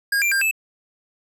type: tone with pitch steps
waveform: square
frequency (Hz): 1627 / 2369 / 1596 / 2620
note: G#6 / D7 / G6 / E7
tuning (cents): -36 / +14 / +31 / -11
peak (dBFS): -18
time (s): 0.12-0.512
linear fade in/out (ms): 5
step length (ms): 98
effects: none